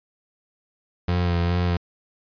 30% pulse tone with vibrato, 87.31 Hz, F2, in tune, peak -17 dBFS, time 1.08-1.77 s, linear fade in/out 5 ms, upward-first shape sine, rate 2.4 Hz, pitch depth 30 cents each way, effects resampled to 11025 Hz

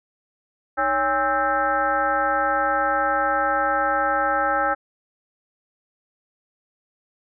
sine tone with frequency modulation, 1063 Hz, C6, 27 cents sharp, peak -18 dBFS, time 0.77-4.75 s, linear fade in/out 20 ms, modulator 251 Hz, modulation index 2.2, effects none

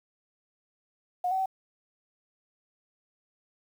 sine tone with pitch steps, 721 / 759 / 764 Hz, F#5 / F#5 / G5, -45 / +44 / -45 cents, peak -25 dBFS, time 1.24-1.459 s, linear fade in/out 5 ms, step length 73 ms, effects 9-bit

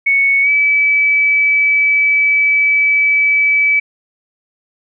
sine tone with pitch glide, 2217 to 2297 Hz, C#7 to D7, 0 to -39 cents, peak -9 dBFS, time 0.06-3.8 s, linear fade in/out 10 ms, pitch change +61 cents, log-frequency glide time 0.42-0.49 s, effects none

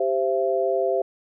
sine chord, C major, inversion second, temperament equal with one note detuned, 392 / 523.3 / 673.1 Hz, G4 / C5 / E5, 0 / 0 / +36 cents, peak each -24 dBFS, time 0-1.02 s, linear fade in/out 5 ms, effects none

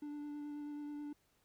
triangle tone with vibrato, 293.7 Hz, D4, in tune, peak -40 dBFS, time 0.02-1.13 s, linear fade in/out 5 ms, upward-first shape sine, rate 9.3 Hz, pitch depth 13 cents each way, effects pink hiss -75 dBFS RMS until 1.44 s

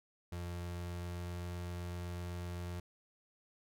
35% pulse tone with pitch glide, 87.31 to 87.87 Hz, F2 to F2, 0 to +11 cents, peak -38 dBFS, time 0.32-2.8 s, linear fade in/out 5 ms, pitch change +11 cents, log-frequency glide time 0.55-1.51 s, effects none

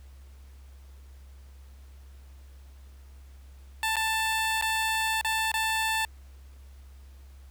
15% pulse tone with dropouts, 884 Hz, A5, 8 cents sharp, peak -19 dBFS, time 3.83-6.05 s, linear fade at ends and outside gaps 1 ms, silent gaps 3.958-3.966 / 4.613-4.623 / 5.212-5.247 / 5.517-5.54 s, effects added 67 Hz sine -46 dBFS peak until 7.5 s + pink hiss -62 dBFS RMS until 7.5 s

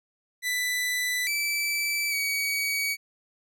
sawtooth tone with pitch steps, 1989 / 2318 / 2261 Hz, B6 / D7 / C#7, +12 / -23 / +34 cents, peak -22 dBFS, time 0.42-2.97 s, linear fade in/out 50 ms, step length 850 ms, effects none

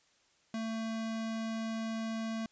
square tone, 223.8 Hz, A3, 30 cents sharp, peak -35 dBFS, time 0.54-2.46 s, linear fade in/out 2 ms, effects white hiss -69 dBFS RMS until 2.51 s + resampled to 16000 Hz

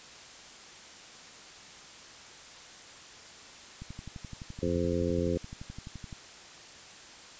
click train, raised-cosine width 5 ms, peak -29 dBFS, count 28, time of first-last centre 3.82-6.128 s, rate 11.7 Hz
harmonic tone, 86.6 Hz, F2, 14 cents flat, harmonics 1 / 2 / 3 / 4 / 5 / 6, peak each -34 / -34 / -34 / -34 / -34 / -34 dBFS, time 4.62-5.38 s, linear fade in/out 10 ms
effects white hiss -49 dBFS RMS until 7.39 s + resampled to 16000 Hz

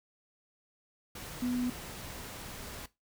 sine tone in noise, 246.9 Hz, B3, in tune, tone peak -29 dBFS, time 1.42-1.7 s, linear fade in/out 5 ms, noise pink, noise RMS -44 dBFS, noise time 1.15-2.86 s, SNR +12 dB, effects noise-tail reverb RT60 0.2 s tail -17 dB re dry

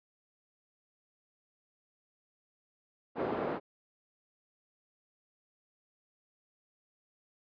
pink band-pass noise, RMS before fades -34 dBFS, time 3.15-3.6 s, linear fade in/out 50 ms, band 300 to 850 Hz, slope 12 dB/octave, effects resampled to 11025 Hz

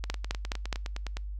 two click trains, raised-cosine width 0.2 ms, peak -19 / -13 dBFS, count 12 / 4, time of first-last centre 0.04-1.169 / 0.1-0.728 s, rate 9.74 / 4.78 Hz, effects noise-tail reverb RT60 0.3 s tail -26 dB re dry + added 50 Hz sine -34 dBFS peak until 1.39 s

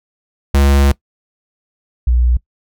square / sine tone pair in turn, 69.7 / 60.49 Hz, C#2 / B1, +10 / -35 cents, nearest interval major second, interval 245 cents, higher first, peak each -9 dBFS, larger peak neither, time 0.54-0.92 / 2.07-2.37 s, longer first, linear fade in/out 5 ms, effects noise-tail reverb RT60 0.1 s tail -21 dB re dry

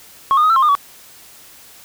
sine tone with pitch steps, 1092 / 1222 / 1256 / 1336 / 1066 / 1213 / 1135 Hz, C#6 / D#6 / D#6 / E6 / C6 / D#6 / C#6, -26 / -32 / +16 / +23 / +32 / -44 / +41 cents, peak -8 dBFS, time 0.31-0.751 s, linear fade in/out 0 ms, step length 63 ms, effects tanh soft clip ceiling -8 dBFS + white hiss -43 dBFS RMS until 1.84 s

